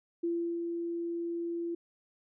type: tone with ADSR envelope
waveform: sine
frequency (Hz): 339.9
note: F4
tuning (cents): -47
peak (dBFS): -28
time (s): 0.23-1.75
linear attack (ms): 10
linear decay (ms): 350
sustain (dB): -4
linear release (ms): 6
effects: none